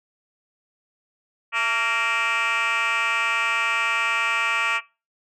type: tone with frequency modulation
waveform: sine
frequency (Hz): 1864.7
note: A#6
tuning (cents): 0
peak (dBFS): -17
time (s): 1.52-4.81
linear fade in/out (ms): 50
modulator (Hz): 240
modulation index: 3.6
effects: noise-tail reverb RT60 0.3 s tail -22 dB re dry + tanh soft clip ceiling -19 dBFS

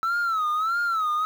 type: tone with vibrato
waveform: sine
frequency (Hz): 1311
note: E6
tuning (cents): -10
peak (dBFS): -19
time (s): 0.03-1.25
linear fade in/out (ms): 0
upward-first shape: sine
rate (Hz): 1.6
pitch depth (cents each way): 130
effects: tanh soft clip ceiling -21 dBFS + 8-bit

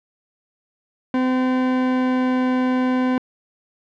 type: tone with pitch glide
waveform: 40% pulse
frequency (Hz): 256.2 to 254.7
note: C4 to C4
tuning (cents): -36 to -46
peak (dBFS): -16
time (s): 1.14-3.18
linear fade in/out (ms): 2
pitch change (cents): -10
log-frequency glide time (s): 1.51-2.5
effects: low-pass 2000 Hz 12 dB/octave

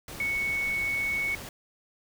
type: tone in noise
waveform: sine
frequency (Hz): 2217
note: C#7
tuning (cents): 0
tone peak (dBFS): -26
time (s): 0.2-1.35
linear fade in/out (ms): 2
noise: pink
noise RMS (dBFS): -41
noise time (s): 0.08-1.49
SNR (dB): +12
effects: none

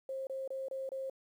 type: tone bursts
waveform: sine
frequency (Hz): 533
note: C5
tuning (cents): +32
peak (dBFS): -36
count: 5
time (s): 0.09-1.098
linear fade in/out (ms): 2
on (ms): 180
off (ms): 27
effects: 11-bit

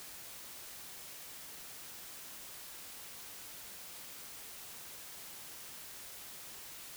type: silence
effects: white hiss -49 dBFS RMS until 6.96 s

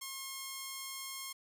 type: tone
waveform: 5% pulse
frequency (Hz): 1075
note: C6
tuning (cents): +47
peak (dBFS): -29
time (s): 0.01-1.33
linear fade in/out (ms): 10
effects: none

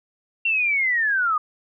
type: linear sweep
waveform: sine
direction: down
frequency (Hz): 2746 to 1200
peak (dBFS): -18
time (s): 0.45-1.38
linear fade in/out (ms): 5
effects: none

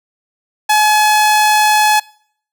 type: tone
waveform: sawtooth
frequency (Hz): 850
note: G#5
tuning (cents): +40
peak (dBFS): -5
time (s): 0.69-2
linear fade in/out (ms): 10
effects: noise-tail reverb RT60 0.6 s tail -24 dB re dry

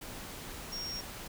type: tone in noise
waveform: sine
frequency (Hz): 5570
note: F8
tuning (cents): -5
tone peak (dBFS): -37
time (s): 0.72-1.01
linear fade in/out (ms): 10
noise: pink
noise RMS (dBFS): -44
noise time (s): 0.01-1.28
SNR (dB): +4
effects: none

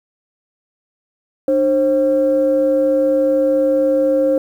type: tone pair together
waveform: sine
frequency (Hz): 299.3 / 533.3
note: D4 / C5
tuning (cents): +33 / +33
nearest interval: minor seventh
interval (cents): 1000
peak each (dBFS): -17 / -12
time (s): 1.48-4.38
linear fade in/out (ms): 2
effects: tanh soft clip ceiling -6 dBFS + 8-bit

